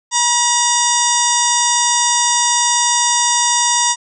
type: harmonic tone with a mistuned harmonic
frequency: 961 Hz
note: B5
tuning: 48 cents flat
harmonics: 1 / 2 / 3 / 4 / 5 / 6 / 7 / 8 / 9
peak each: -17 / -24 / -27 / -22 / -24 / -18 / -21 / -21 / -25 dBFS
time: 0.11-3.96 s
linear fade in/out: 50 ms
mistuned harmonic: 4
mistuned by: -100 cents
effects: none